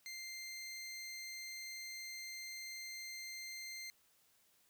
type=tone; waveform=20% pulse; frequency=2093 Hz; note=C7; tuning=in tune; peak=-40 dBFS; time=0.06-3.9 s; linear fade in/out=0 ms; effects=white hiss -72 dBFS RMS until 4.69 s